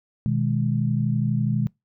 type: chord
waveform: sine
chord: G# minor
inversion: first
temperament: equal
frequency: 123.47 / 155.56 / 207.7 Hz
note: B2 / D#3 / G#3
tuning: 0 / 0 / 0 cents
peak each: -23 / -25 / -25 dBFS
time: 0.26-1.67 s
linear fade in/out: 0 ms
effects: noise-tail reverb RT60 0.2 s tail -25 dB re dry